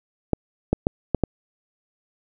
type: clicks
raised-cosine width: 2 ms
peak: -5 dBFS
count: 5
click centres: 0.333 / 0.73 / 0.869 / 1.147 / 1.237 s
effects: none